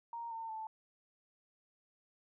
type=tone with pitch steps; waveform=sine; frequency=932.3 / 905.2 / 879 Hz; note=A#5 / A5 / A5; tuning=0 / +49 / -2 cents; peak=-40 dBFS; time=0.13-0.67 s; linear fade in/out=2 ms; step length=180 ms; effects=none